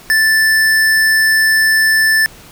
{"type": "tone with hard clipping", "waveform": "sine", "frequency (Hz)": 1760, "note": "A6", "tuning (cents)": 0, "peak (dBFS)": -10, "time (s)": [0.1, 2.26], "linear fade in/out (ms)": 0, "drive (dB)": 18, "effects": ["pink hiss -39 dBFS RMS until 2.51 s"]}